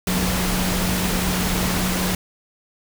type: tone in noise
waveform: sine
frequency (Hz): 182.6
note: F#3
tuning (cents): -23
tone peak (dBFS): -23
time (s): 0.07-2.15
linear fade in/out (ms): 2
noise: pink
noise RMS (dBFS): -23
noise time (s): 0.07-2.15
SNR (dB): -3
effects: none